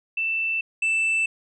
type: tone pair in turn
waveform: sine / triangle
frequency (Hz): 2662 / 2650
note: E7 / E7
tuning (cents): +16 / +9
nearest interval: unison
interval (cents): 7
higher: first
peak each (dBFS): -22 / -18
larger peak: second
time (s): 0.17-0.61 / 0.82-1.26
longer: neither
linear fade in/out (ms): 5
effects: resampled to 24000 Hz